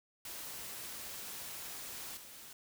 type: noise with level steps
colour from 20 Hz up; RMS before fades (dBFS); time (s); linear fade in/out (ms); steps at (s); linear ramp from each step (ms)
white; -45 / -52; 0.25-2.53; 2; 2.17; 2
effects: none